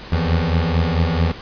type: beating tone pair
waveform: 25% pulse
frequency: 80.6 / 85.1 Hz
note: E2 / F2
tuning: -38 / -44 cents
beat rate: 4.5 Hz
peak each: -15 dBFS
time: 0.12-1.32 s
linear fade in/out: 5 ms
effects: pink hiss -36 dBFS RMS until 1.41 s + resampled to 11025 Hz